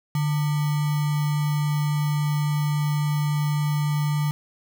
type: tone with sample-and-hold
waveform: sine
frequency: 148.2 Hz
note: D3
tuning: 16 cents sharp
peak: -20 dBFS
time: 0.15-4.31 s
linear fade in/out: 2 ms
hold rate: 1050 Hz
effects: none